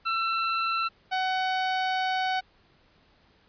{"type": "tone pair in turn", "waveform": "sawtooth", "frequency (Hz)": [1341, 750], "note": ["E6", "F#5"], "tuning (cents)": [29, 23], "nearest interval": "minor seventh", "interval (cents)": 1006, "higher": "first", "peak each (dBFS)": -21, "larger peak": "neither", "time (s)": [[0.05, 0.89], [1.11, 2.41]], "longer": "second", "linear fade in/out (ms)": 20, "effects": ["pink hiss -62 dBFS RMS until 3.48 s", "resampled to 11025 Hz"]}